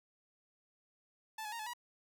sawtooth tone with pitch steps, 877 / 845 / 928 / 860 / 965 Hz, A5 / G#5 / A#5 / A5 / B5, -6 / +30 / -8 / -40 / -40 cents, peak -37 dBFS, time 1.38-1.735 s, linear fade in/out 5 ms, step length 71 ms, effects none

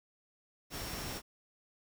sine tone in noise, 5490 Hz, F8, 31 cents flat, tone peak -49 dBFS, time 0.7-1.22 s, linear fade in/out 50 ms, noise pink, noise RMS -41 dBFS, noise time 0.7-1.22 s, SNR -11 dB, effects none

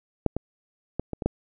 clicks, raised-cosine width 2 ms, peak -7 / -14 / -13 / -17 / -17 / -9 dBFS, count 6, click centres 0.263 / 0.366 / 0.996 / 1.133 / 1.222 / 1.26 s, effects none

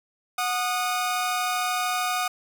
sawtooth tone pair together, 732.6 / 1232 Hz, F#5 / D#6, -17 / -17 cents, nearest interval major sixth, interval 900 cents, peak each -23 dBFS, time 0.38-2.28 s, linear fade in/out 5 ms, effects none

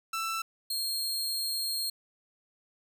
sawtooth tone pair in turn, 1331 / 4236 Hz, E6 / C8, +16 / +21 cents, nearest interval octave + minor sixth, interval 2005 cents, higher second, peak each -27 dBFS, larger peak neither, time 0.13-0.42 / 0.7-1.9 s, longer second, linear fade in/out 5 ms, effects none

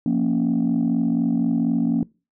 sine chord, Bb minor, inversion second, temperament equal, 174.61 / 233.1 / 277.2 Hz, F3 / Bb3 / Db4, 0 / 0 / 0 cents, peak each -23 / -19 / -21 dBFS, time 0.06-2.03 s, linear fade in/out 2 ms, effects noise-tail reverb RT60 0.3 s tail -24 dB re dry + tanh soft clip ceiling -13 dBFS

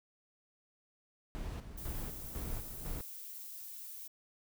brown noise with tremolo, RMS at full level -40 dBFS, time 1.35-3.01 s, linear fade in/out 0 ms, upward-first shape square, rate 2 Hz, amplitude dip 60%
violet noise, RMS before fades -47 dBFS, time 1.77-4.08 s, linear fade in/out 10 ms
effects none

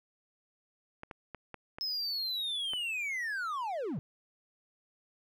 clicks, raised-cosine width 0.5 ms, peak -27 dBFS, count 6, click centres 1.034 / 1.112 / 1.347 / 1.543 / 1.785 / 2.735 s
triangle linear sweep, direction down, 5200 to 116.54 Hz, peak -31 dBFS, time 1.81-3.99 s, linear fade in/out 0 ms
effects none

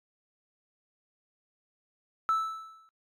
triangle tone with exponential decay, 1314 Hz, E6, 6 cents flat, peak -18 dBFS, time 2.29-2.89 s, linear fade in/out 0 ms, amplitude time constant 130 ms, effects noise-tail reverb RT60 0.1 s tail -21 dB re dry + tanh soft clip ceiling -20 dBFS

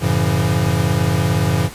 square chord, F# minor seventh, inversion none, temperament equal with one note detuned, 92.5 / 110 / 138.59 / 168.28 Hz, F#2 / A2 / C#3 / E3, 0 / 0 / 0 / +36 cents, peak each -21 dBFS, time 0-1.7 s, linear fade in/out 50 ms, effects pink hiss -36 dBFS RMS until 1.74 s + resampled to 32000 Hz

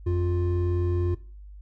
triangle tone pair together, 88 / 352 Hz, F2 / F4, +14 / +14 cents, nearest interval 2 octaves, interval 2400 cents, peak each -21 / -26 dBFS, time 0.06-1.15 s, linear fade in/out 10 ms, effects noise-tail reverb RT60 0.4 s tail -18 dB re dry + added 50 Hz sine -41 dBFS peak until 1.61 s

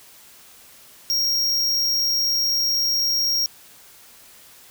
square tone, 5588 Hz, F8, in tune, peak -19 dBFS, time 1.1-3.46 s, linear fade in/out 0 ms, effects white hiss -48 dBFS RMS until 4.7 s

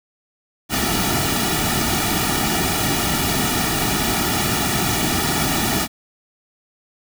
pink noise with comb filter, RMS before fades -20 dBFS, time 0.69-5.88 s, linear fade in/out 50 ms, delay 1.9 ms, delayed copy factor -0.8, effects none

